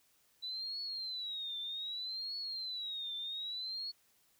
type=tone with vibrato; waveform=sine; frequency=3951 Hz; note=B7; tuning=in tune; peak=-38 dBFS; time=0.42-3.92 s; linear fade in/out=20 ms; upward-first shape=triangle; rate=0.64 Hz; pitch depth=190 cents each way; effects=white hiss -71 dBFS RMS until 4.39 s